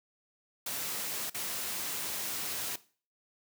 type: noise with dropouts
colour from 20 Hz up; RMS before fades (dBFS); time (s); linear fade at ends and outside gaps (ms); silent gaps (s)
white; -36; 0.66-2.76; 5; 1.299-1.344
effects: noise-tail reverb RT60 0.4 s tail -18 dB re dry + high-pass 100 Hz 12 dB/octave